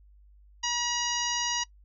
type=harmonic tone with a mistuned harmonic; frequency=960 Hz; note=B5; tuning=49 cents flat; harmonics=1 / 2 / 3 / 4 / 5 / 6 / 7; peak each=-33 / -36 / -33 / -38 / -35 / -32 / -37 dBFS; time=0.63-1.64 s; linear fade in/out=10 ms; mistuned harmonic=7; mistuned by=-23 cents; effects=noise-tail reverb RT60 0.1 s tail -24 dB re dry + added 50 Hz sine -53 dBFS peak until 1.84 s